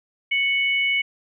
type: tone pair together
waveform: sine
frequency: 2217 / 2959 Hz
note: C#7 / F#7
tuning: 0 / -1 cents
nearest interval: perfect fourth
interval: 499 cents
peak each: -19 / -26 dBFS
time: 0.31-1.02 s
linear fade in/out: 10 ms
effects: none